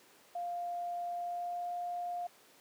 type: tone with pitch glide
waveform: sine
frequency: 700 to 705.3 Hz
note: F5 to F5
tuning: +4 to +17 cents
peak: -35 dBFS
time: 0.35-2.27 s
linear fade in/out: 5 ms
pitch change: +13 cents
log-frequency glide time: 1.12-1.73 s
effects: pink hiss -61 dBFS RMS until 2.6 s + high-pass 300 Hz 12 dB/octave